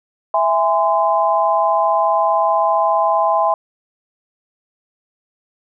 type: chord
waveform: sine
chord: E augmented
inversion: none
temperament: just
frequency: 659.3 / 824.1 / 1030.1 Hz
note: E5 / G#5 / B#5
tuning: 0 / -14 / -27 cents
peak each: -17 dBFS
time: 0.34-3.54 s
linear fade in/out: 2 ms
effects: none